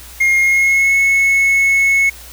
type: tone with pitch glide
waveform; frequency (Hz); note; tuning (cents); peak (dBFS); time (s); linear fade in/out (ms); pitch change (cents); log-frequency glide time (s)
triangle; 2136 to 2195; C7 to C#7; +35 to -18; -8; 0.2-2.1; 10; +47; 0.38-0.96
effects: added 60 Hz sine -38 dBFS peak until 2.32 s + white hiss -37 dBFS RMS until 2.32 s